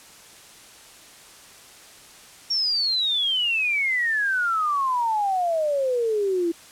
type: exponential sweep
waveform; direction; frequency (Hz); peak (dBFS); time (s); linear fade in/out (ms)
sine; down; 5588 to 329.6; -20; 2.5-6.52; 10
effects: white hiss -47 dBFS RMS until 6.71 s + low-pass 10000 Hz 12 dB/octave